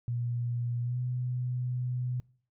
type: tone with pitch glide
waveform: sine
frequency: 120 to 124.74 Hz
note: B2 to B2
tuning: -49 to +18 cents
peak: -29 dBFS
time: 0.08-2.2 s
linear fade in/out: 0 ms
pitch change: +67 cents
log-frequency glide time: 0.82-0.98 s
effects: noise-tail reverb RT60 0.5 s tail -24 dB re dry